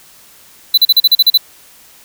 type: tone bursts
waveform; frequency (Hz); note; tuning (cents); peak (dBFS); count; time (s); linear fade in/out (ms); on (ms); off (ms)
square; 4000; B7; +21; -5; 9; 0.74-1.376; 5; 36; 39
effects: white hiss -43 dBFS RMS until 2.04 s